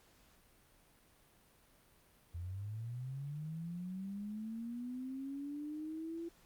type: linear sweep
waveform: sine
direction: up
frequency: 82.41 to 339.1 Hz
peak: -40 dBFS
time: 2.34-6.29 s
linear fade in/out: 10 ms
effects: pink hiss -67 dBFS RMS until 6.45 s + Opus 48 kbps